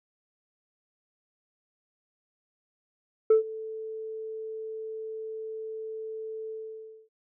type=tone with ADSR envelope; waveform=sine; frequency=440 Hz; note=A4; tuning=in tune; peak=-12 dBFS; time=3.3-7.09 s; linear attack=6 ms; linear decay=120 ms; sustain=-22 dB; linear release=590 ms; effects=tanh soft clip ceiling -14 dBFS